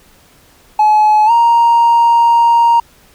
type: tone with pitch glide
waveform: triangle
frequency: 852 to 934.5 Hz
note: G#5 to A#5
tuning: +44 to +4 cents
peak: -3 dBFS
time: 0.79-2.8 s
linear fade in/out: 5 ms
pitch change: +160 cents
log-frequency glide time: 1.26-1.31 s
effects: tanh soft clip ceiling -2 dBFS + pink hiss -47 dBFS RMS until 3.14 s